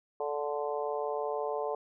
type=harmonic tone with a mistuned harmonic; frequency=146.2 Hz; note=D3; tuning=7 cents flat; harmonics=3 / 4 / 5 / 6 / 7; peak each=-34 / -36 / -38 / -40 / -41 dBFS; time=0.2-1.75 s; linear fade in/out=2 ms; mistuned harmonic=7; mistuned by=+21 cents; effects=none